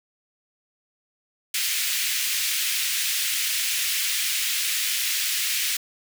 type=high-pass noise; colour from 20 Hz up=pink; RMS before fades=-25 dBFS; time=1.54-5.77 s; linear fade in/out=5 ms; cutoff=2100 Hz; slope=24 dB/octave; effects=none